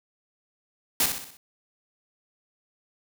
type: noise with echo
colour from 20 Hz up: white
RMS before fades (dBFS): -22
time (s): 1-1.06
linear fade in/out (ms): 2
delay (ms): 62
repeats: 5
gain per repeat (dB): -6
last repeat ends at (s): 1.37
effects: none